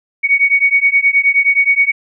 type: beating tone pair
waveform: sine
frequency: 2231 / 2240.5 Hz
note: C#7 / C#7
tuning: +11 / +18 cents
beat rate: 9.5 Hz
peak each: -12 dBFS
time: 0.23-1.92 s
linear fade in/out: 20 ms
effects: none